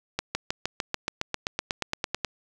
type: accelerating click train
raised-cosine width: 0.2 ms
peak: -9 dBFS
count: 17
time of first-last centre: 0.19-2.247 s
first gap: 160 ms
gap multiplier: 0.97
effects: none